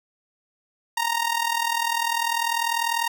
sawtooth tone with amplitude modulation, 930 Hz, A#5, 4 cents flat, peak -15 dBFS, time 0.97-3.08 s, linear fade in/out 5 ms, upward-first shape sine, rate 40.1 Hz, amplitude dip 75%, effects none

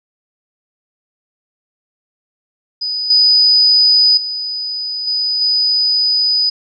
sine tone with level steps, 4978 Hz, D#8, in tune, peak -17 / -7 / -19 / -14 / -11 dBFS, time 2.81-6.5 s, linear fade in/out 10 ms, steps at 3.1 / 4.17 / 5.07 / 5.41 s, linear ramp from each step 5 ms, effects none

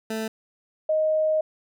20% pulse / sine tone pair in turn, 220.6 / 624 Hz, A3 / D#5, +5 / +5 cents, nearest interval octave + tritone, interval 1800 cents, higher second, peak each -22 / -19 dBFS, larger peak second, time 0.1-0.28 / 0.89-1.41 s, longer second, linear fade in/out 5 ms, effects none

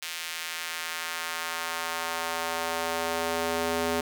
square tone with high-pass filter sweep, 83 Hz, E2, 12 cents sharp, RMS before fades -31 dBFS, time 0.02-4.01 s, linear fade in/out 5 ms, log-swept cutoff 2500 to 350 Hz, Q 1, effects none

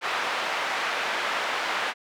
pink band-pass noise, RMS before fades -28 dBFS, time 0.01-1.94 s, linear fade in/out 50 ms, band 830 to 2700 Hz, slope 12 dB/octave, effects none

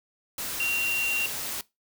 sine tone in noise, 2756 Hz, F7, 24 cents flat, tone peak -24 dBFS, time 0.6-1.26 s, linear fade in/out 2 ms, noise white, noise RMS -33 dBFS, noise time 0.38-1.61 s, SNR +6 dB, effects noise-tail reverb RT60 0.2 s tail -20 dB re dry

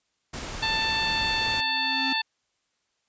pink noise, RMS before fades -35 dBFS, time 0.33-1.61 s, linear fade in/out 10 ms
harmonic tone, 887 Hz, A5, 14 cents sharp, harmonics 1 / 2 / 3 / 4 / 5, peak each -30 / -30 / -30 / -30 / -30 dBFS, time 0.62-2.22 s, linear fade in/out 10 ms
square tone with exponential growth, 267 Hz, C4, 35 cents sharp, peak -29 dBFS, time 1.07-2.13 s, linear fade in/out 5 ms, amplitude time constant 230 ms
effects white hiss -74 dBFS RMS until 3.08 s + resampled to 16000 Hz

